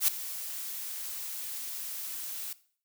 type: noise with ADSR envelope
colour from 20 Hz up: blue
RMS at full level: -22 dBFS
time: 0-2.53 s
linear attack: 79 ms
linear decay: 6 ms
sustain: -16 dB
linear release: 3 ms
effects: noise-tail reverb RT60 0.5 s tail -18 dB re dry